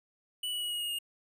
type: tone with pitch steps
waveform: square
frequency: 2960 / 2936 / 2913 / 2889 / 2866 / 2843 Hz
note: F#7 / F#7 / F#7 / F#7 / F7 / F7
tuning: 0 / -14 / -28 / -42 / +44 / +30 cents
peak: -33 dBFS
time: 0.43-0.988 s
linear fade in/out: 5 ms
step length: 93 ms
effects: none